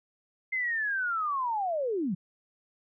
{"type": "linear sweep", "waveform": "sine", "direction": "down", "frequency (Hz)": [2093, 160.8], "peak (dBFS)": -27, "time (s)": [0.52, 2.15], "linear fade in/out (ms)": 10, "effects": []}